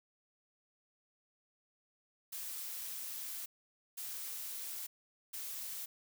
blue noise bursts at uneven times, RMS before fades -43 dBFS, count 3, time 2.32-3.46 / 3.97-4.87 / 5.33-5.86 s, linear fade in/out 10 ms, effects none

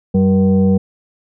sine tone with frequency modulation, 192.1 Hz, G3, 35 cents flat, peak -9 dBFS, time 0.14-0.78 s, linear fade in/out 10 ms, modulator 285 Hz, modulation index 0.75, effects none

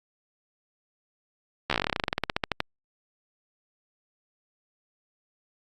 slowing click train, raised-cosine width 0.3 ms, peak -8 dBFS, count 24, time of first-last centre 1.7-2.604 s, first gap 13 ms, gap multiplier 1.09, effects Opus 48 kbps

